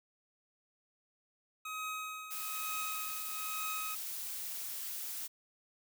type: tone with tremolo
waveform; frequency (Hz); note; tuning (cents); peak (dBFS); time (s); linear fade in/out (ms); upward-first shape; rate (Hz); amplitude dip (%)
25% pulse; 1265; D#6; +28; -33; 1.65-3.95; 5; triangle; 1.1; 70
type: noise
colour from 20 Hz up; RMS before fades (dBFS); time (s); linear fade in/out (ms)
blue; -41; 2.3-5.28; 20
effects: none